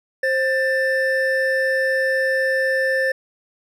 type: tone pair together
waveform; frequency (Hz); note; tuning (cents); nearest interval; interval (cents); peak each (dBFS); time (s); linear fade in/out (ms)
triangle; 528 / 1776; C5 / A6; +16 / +16; octave + major sixth; 2100; -18; 0.23-3.12; 5
effects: none